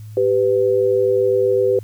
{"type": "tone pair together", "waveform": "sine", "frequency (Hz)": [392, 499.7], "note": ["G4", "B4"], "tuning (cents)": [0, 20], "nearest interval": "major third", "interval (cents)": 420, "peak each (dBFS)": -16, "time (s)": [0.17, 1.79], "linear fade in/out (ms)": 2, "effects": ["added 107 Hz sine -32 dBFS peak until 1.83 s", "white hiss -54 dBFS RMS until 1.83 s"]}